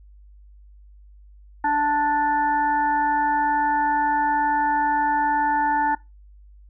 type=harmonic tone; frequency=293.7 Hz; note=D4; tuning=in tune; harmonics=1 / 3 / 5 / 6; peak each=-29 / -19 / -30 / -30 dBFS; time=1.64-5.95 s; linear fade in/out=5 ms; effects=noise-tail reverb RT60 0.2 s tail -20 dB re dry + added 50 Hz sine -45 dBFS peak until 6.69 s